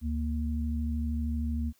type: tone pair together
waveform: sine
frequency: 73.37 / 233.1 Hz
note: D2 / A#3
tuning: -1 / 0 cents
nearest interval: octave + minor sixth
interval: 2001 cents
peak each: -29 / -33 dBFS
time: 0.01-1.73 s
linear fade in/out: 50 ms
effects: white hiss -67 dBFS RMS until 1.79 s